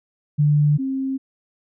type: tone pair in turn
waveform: sine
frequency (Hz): 147.9 / 266.9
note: D3 / C4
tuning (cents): +13 / +35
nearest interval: minor seventh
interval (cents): 1022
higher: second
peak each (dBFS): -13 / -21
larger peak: first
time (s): 0.38-0.78 / 0.78-1.18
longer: neither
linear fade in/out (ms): 20
effects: none